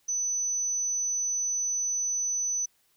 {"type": "tone", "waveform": "sine", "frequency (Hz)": 6000, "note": "F#8", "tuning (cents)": 23, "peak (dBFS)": -26, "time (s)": [0.08, 2.66], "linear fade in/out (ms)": 10, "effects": ["white hiss -68 dBFS RMS until 2.96 s"]}